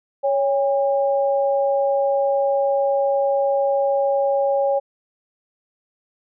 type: tone pair together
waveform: sine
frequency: 555.9 / 807 Hz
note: C#5 / G#5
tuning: +5 / -50 cents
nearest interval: tritone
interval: 645 cents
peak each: -17 / -23 dBFS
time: 0.23-4.8 s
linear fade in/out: 20 ms
effects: none